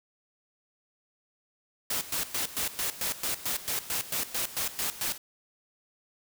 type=noise with tremolo; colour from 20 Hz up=white; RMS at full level=-30 dBFS; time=1.9-5.18 s; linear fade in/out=5 ms; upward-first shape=square; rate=4.5 Hz; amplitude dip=80%; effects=none